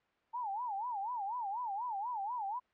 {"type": "tone with vibrato", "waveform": "sine", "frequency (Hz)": 882, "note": "A5", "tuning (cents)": 4, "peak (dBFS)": -35, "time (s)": [0.33, 2.6], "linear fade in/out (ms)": 20, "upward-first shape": "sine", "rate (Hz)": 4.1, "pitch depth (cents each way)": 220, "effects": ["white hiss -73 dBFS RMS until 2.73 s", "low-pass 2000 Hz 12 dB/octave"]}